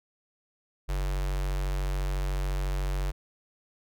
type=tone with notch filter; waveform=square; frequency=47 Hz; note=F#1; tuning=28 cents sharp; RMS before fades=-29 dBFS; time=0.88-3.12 s; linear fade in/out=20 ms; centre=240 Hz; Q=1.6; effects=none